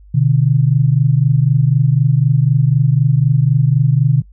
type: tone pair together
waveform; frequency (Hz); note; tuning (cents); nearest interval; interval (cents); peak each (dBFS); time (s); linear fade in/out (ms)
sine; 125.53 / 149.5; B2 / D3; +29 / +31; minor third; 302; -12; 0.14-4.22; 10
effects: noise-tail reverb RT60 0.1 s tail -24 dB re dry + added 50 Hz sine -39 dBFS peak until 4.32 s